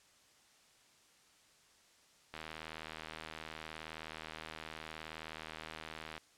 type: click train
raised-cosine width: 0.3 ms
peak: -28 dBFS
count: 305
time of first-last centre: 2.34-6.178 s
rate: 79.2 Hz
effects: white hiss -66 dBFS RMS until 6.37 s + low-pass 8000 Hz 12 dB/octave